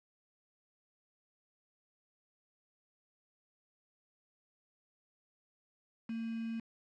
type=tone with quantisation; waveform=sine; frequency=227.2 Hz; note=A#3; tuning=44 cents flat; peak=-36 dBFS; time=6.09-6.6 s; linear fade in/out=5 ms; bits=8; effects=low-pass 3000 Hz 12 dB/octave